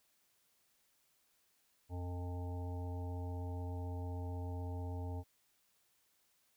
harmonic tone with a mistuned harmonic, 89.2 Hz, F2, 37 cents sharp, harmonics 1 / 3 / 5 / 7 / 9 / 10, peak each -39 / -49 / -52 / -55 / -54 / -57 dBFS, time 1.89-5.24 s, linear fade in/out 50 ms, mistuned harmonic 1, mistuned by -44 cents, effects white hiss -75 dBFS RMS until 6.56 s

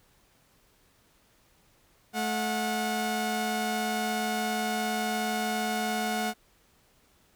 sawtooth tone pair together, 216.9 / 727.8 Hz, A3 / F#5, -25 / -29 cents, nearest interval octave + major sixth, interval 2096 cents, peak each -27 / -26 dBFS, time 2.13-6.34 s, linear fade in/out 50 ms, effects pink hiss -64 dBFS RMS until 7.35 s

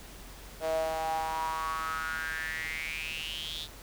sawtooth tone with high-pass filter sweep, 160 Hz, D#3, 49 cents sharp, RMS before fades -34 dBFS, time 0.6-3.68 s, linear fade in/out 50 ms, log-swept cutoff 580 to 3700 Hz, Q 8.4, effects added 45 Hz sine -49 dBFS peak until 3.82 s + pink hiss -49 dBFS RMS until 3.82 s

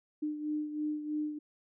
sine beating tone pair, 301.3 / 304.4 Hz, D4 / D#4, +44 / -38 cents, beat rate 3.1 Hz, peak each -33 / -40 dBFS, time 0.22-1.39 s, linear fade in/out 10 ms, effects none

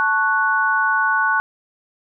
sine chord, F# minor, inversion first, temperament equal, 880 / 1108.7 / 1480 Hz, A5 / C#6 / F#6, 0 / 0 / 0 cents, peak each -22 / -21 / -17 dBFS, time 0-1.4 s, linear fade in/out 0 ms, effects none

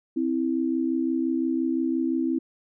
sine tone pair together, 261.6 / 327.4 Hz, C4 / E4, 0 / -12 cents, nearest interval major third, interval 388 cents, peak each -25 dBFS, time 0.16-2.39 s, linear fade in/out 10 ms, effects none

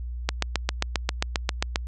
click train, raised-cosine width 0.2 ms, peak -5 dBFS, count 12, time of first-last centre 0.29-1.759 s, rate 7.49 Hz, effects added 60 Hz sine -30 dBFS peak until 1.87 s + resampled to 24000 Hz

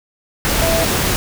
sine tone in noise, 659.3 Hz, E5, in tune, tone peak -17 dBFS, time 0.62-0.84 s, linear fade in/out 0 ms, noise pink, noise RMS -17 dBFS, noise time 0.45-1.16 s, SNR -3 dB, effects none

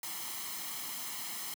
white noise with comb filter, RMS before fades -40 dBFS, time 0.03-1.54 s, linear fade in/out 2 ms, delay 0.97 ms, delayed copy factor +0.65, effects high-pass 200 Hz 12 dB/octave

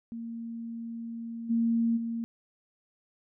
sine tone with level steps, 230.6 Hz, A#3, 19 cents flat, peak -35 / -23 / -30 dBFS, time 0.12-2.24 s, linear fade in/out 0 ms, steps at 1.49 / 1.96 s, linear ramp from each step 20 ms, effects none

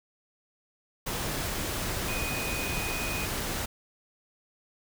sine tone in noise, 2489 Hz, D#7, in tune, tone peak -35 dBFS, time 2.08-3.26 s, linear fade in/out 10 ms, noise pink, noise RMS -32 dBFS, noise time 1.06-3.66 s, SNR -6 dB, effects none

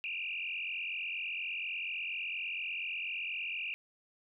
sine tone with frequency modulation, 2588 Hz, E7, 32 cents flat, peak -35 dBFS, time 0.04-3.74 s, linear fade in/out 0 ms, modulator 44.2 Hz, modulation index 5.2, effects none

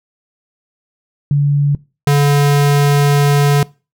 sine / square tone pair in turn, 143.5 / 143.5 Hz, D3 / D3, -40 / -40 cents, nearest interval unison, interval 0 cents, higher neither, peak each -9 dBFS, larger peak neither, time 1.31-1.75 / 2.07-3.63 s, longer second, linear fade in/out 2 ms, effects noise-tail reverb RT60 0.3 s tail -22 dB re dry

